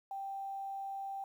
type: tone with quantisation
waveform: sine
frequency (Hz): 784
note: G5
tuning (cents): 0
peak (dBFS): -38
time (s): 0.11-1.24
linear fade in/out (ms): 2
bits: 11
effects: none